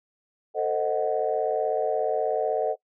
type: chord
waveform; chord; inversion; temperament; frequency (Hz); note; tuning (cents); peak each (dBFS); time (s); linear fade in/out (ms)
sine; A diminished seventh; none; equal with one note detuned; 446.9 / 523.3 / 622.3 / 740; A4 / C5 / Eb5 / Gb5; +27 / 0 / 0 / 0; -26 / -30 / -27 / -28; 0.54-2.76; 50
effects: noise-tail reverb RT60 0.1 s tail -20 dB re dry + tanh soft clip ceiling -12 dBFS